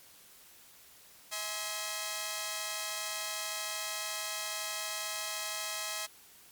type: chord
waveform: 5% pulse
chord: E augmented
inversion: none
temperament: equal with one note detuned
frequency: 642.3 / 830.6 / 1046.5 Hz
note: E5 / G#5 / B#5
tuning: -45 / 0 / 0 cents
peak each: -27 / -29 / -28 dBFS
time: 1.31-6.07 s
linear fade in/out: 20 ms
effects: white hiss -57 dBFS RMS until 6.51 s + MP3 96 kbps